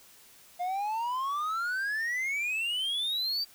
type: exponential sweep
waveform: triangle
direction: up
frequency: 698.5 to 4699 Hz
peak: -27 dBFS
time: 0.59-3.45 s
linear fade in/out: 20 ms
effects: white hiss -56 dBFS RMS until 3.54 s